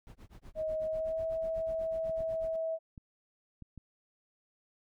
brown noise with tremolo, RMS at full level -47 dBFS, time 0.07-2.56 s, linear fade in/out 0 ms, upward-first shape sine, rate 8.1 Hz, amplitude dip 100%
sine tone with pitch glide, 630 to 648.5 Hz, D#5 to E5, +21 to -28 cents, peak -31 dBFS, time 0.55-2.79 s, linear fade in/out 50 ms, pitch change +51 cents, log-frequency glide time 0.82-1.22 s
clicks, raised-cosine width 5 ms, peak -35 dBFS, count 5, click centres 2.096 / 2.206 / 2.978 / 3.623 / 3.777 s
effects none

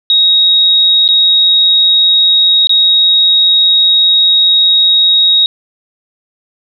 sine tone with dropouts, 3779 Hz, A#7, 23 cents sharp, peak -5 dBFS, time 0.1-5.46 s, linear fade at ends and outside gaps 1 ms, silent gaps 1.079-1.088 / 2.671-2.694 s, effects none

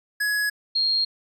square / sine tone pair in turn, 1681 / 4236 Hz, G#6 / C8, +20 / +21 cents, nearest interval octave + major third, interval 1601 cents, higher second, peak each -22 / -19 dBFS, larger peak second, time 0.2-0.5 / 0.75-1.05 s, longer neither, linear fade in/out 10 ms, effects resampled to 32000 Hz

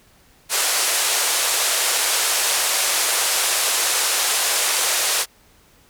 white band-pass noise, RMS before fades -20 dBFS, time 0.49-5.26 s, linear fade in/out 50 ms, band 440 to 11000 Hz, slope 24 dB/octave, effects pink hiss -54 dBFS RMS until 5.89 s

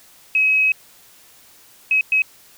sine tone bursts at uneven times, 2551 Hz, D#7, 43 cents sharp, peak -13 dBFS, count 3, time 0.35-0.72 / 1.91-2.01 / 2.12-2.22 s, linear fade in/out 2 ms, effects white hiss -49 dBFS RMS until 2.57 s

